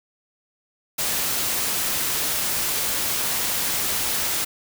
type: noise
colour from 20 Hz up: white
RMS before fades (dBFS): -24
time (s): 0.98-4.45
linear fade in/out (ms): 10
effects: none